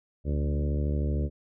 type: harmonic tone with a mistuned harmonic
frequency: 73.2 Hz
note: D2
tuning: 5 cents flat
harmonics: 1 / 2 / 3 / 4 / 5 / 6 / 7 / 8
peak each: -26 / -32 / -36 / -38 / -40 / -42 / -43 / -44 dBFS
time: 0.24-1.3 s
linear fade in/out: 50 ms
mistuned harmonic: 2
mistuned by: -18 cents
effects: none